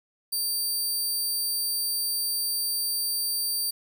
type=tone; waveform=15% pulse; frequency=4650 Hz; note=D8; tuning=18 cents flat; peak=-19 dBFS; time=0.32-3.71 s; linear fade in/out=10 ms; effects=none